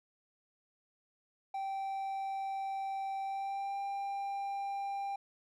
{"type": "tone with pitch glide", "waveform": "triangle", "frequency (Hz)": [779, 794], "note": ["G5", "G5"], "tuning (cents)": [-11, 22], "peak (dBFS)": -33, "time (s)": [1.54, 5.16], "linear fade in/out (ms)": 5, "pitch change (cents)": 33, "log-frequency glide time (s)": [3.23, 3.79], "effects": []}